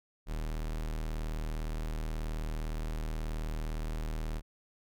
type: tone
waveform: 45% pulse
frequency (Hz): 39.05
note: D#1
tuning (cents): +7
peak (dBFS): -33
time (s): 0.26-4.42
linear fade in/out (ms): 50
effects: none